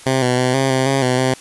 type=tone with pitch steps; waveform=10% pulse; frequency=131.8 / 125 / 127 / 134.2 / 130.9 / 135.9 / 126.6 / 129.8 Hz; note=C3 / B2 / B2 / C3 / C3 / C#3 / B2 / C3; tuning=+13 / +21 / +49 / +44 / +1 / -34 / +43 / -13 cents; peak=-6 dBFS; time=0.06-1.34 s; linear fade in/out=5 ms; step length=160 ms; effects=white hiss -40 dBFS RMS until 1.4 s + resampled to 24000 Hz